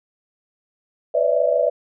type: tone cluster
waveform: sine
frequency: 500 / 572 / 598 / 655 Hz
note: B4 / D5 / D5 / E5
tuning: +21 / -46 / +31 / -11 cents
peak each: -21 dBFS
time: 1.14-1.7 s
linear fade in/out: 10 ms
effects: none